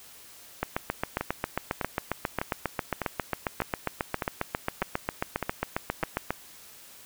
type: two click trains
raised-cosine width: 0.5 ms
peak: -11 / -13 dBFS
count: 43 / 9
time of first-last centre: 0.63-6.306 / 1.21-6.029 s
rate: 7.4 / 1.66 Hz
effects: white hiss -50 dBFS RMS until 7.05 s